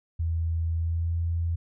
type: tone with pitch glide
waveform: sine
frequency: 82.41 to 84.14 Hz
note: E2 to E2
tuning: 0 to +36 cents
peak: -24 dBFS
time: 0.19-1.56 s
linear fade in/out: 10 ms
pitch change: +36 cents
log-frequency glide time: 0.74-1.15 s
effects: none